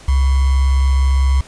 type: tone with sample-and-hold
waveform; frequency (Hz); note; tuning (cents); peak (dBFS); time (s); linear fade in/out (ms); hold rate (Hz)
sine; 67.1; C2; +44; -10; 0.08-1.41; 5; 1050
effects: pink hiss -41 dBFS RMS until 1.47 s + resampled to 22050 Hz